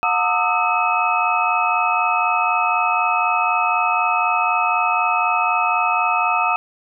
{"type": "tone cluster", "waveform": "sine", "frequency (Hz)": [721, 907, 1220, 1304, 2564], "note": ["F#5", "A#5", "D#6", "E6", "E7"], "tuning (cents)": [-45, -48, -34, -19, -49], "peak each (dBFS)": -22, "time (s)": [0.03, 6.56], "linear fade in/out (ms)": 0, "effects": []}